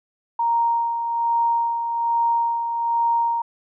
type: tone with tremolo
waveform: sine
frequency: 932.3 Hz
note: A#5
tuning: in tune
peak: -16 dBFS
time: 0.39-3.42 s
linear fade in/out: 5 ms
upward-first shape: sine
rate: 1.2 Hz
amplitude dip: 50%
effects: none